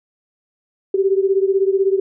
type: beating tone pair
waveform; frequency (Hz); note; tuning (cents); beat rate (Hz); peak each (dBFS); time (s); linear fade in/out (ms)
sine; 383.6 / 399.6; G4 / G4; -37 / +33; 16; -15 / -18; 0.94-2; 5
effects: none